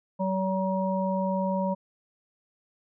harmonic tone, 189.7 Hz, F#3, 43 cents sharp, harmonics 1 / 3 / 5, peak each -27 / -29 / -31 dBFS, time 0.19-1.75 s, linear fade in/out 20 ms, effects none

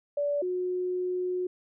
sine tone pair in turn, 578 / 363.4 Hz, D5 / F#4, -28 / -31 cents, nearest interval minor sixth, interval 803 cents, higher first, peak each -25 / -27 dBFS, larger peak first, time 0.17-0.42 / 0.42-1.47 s, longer second, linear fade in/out 5 ms, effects none

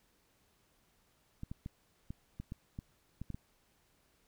clicks, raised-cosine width 5 ms, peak -29 dBFS, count 10, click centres 1.434 / 1.515 / 1.661 / 2.105 / 2.4 / 2.521 / 2.789 / 3.216 / 3.303 / 3.345 s, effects pink hiss -72 dBFS RMS until 4.27 s

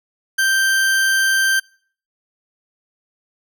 40% pulse tone, 1568 Hz, G6, in tune, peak -13 dBFS, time 0.38-1.6 s, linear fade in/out 10 ms, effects noise-tail reverb RT60 0.5 s tail -25 dB re dry

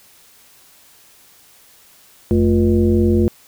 sine tone with frequency modulation, 220 Hz, A3, in tune, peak -11 dBFS, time 2.31-3.28 s, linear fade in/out 0 ms, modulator 132 Hz, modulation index 1.4, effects white hiss -49 dBFS RMS until 3.47 s

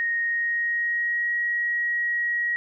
sine tone with pitch glide, 1864.7 to 1900.6 Hz, A#6 to A#6, 0 to +33 cents, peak -22 dBFS, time 0-2.56 s, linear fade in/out 0 ms, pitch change +33 cents, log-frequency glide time 0.23-1.33 s, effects none

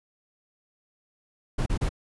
brown noise bursts, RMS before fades -25 dBFS, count 3, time 1.58-1.892 s, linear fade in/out 10 ms, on 82 ms, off 33 ms, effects resampled to 24000 Hz

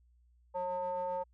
triangle ring-modulated tone, 179.3 Hz, F3, 46 cents sharp, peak -28 dBFS, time 0.54-1.24 s, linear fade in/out 20 ms, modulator 721 Hz, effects added 60 Hz sine -63 dBFS peak until 1.33 s

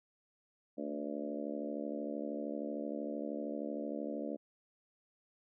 harmonic tone with a mistuned harmonic, 73 Hz, D2, 10 cents flat, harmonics 3 / 4 / 5 / 6 / 7 / 8 / 9, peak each -43 / -41 / -47 / -50 / -45 / -44 / -50 dBFS, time 0.77-4.37 s, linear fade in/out 20 ms, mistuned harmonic 3, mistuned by +22 cents, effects none

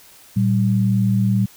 sine tone pair together, 115.23 / 193.8 Hz, A#2 / G3, -20 / -20 cents, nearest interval major sixth, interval 900 cents, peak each -17 dBFS, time 0.36-1.46 s, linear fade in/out 10 ms, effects white hiss -47 dBFS RMS until 1.56 s

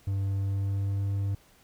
triangle tone with pitch glide, 98 to 99.2 Hz, G2 to G2, 0 to +21 cents, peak -24 dBFS, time 0.07-1.35 s, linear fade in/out 5 ms, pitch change +21 cents, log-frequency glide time 0.33-1.07 s, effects pink hiss -60 dBFS RMS until 1.63 s

